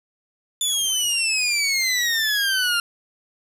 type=exponential sweep; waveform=20% pulse; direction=down; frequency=3515 to 1385 Hz; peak=-14 dBFS; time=0.61-2.8 s; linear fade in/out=2 ms; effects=resampled to 32000 Hz + 7-bit